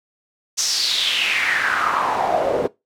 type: noise with band-pass filter sweep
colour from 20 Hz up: pink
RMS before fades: -20 dBFS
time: 0.57-2.68 s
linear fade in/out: 20 ms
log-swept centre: 6200 to 450 Hz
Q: 4.6
effects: noise-tail reverb RT60 0.2 s tail -20 dB re dry